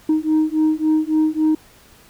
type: beating tone pair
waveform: sine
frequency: 310 / 313.6 Hz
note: D#4 / D#4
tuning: -6 / +14 cents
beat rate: 3.6 Hz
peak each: -16 dBFS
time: 0.09-1.55 s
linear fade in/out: 5 ms
effects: tanh soft clip ceiling -11 dBFS + pink hiss -49 dBFS RMS until 2.09 s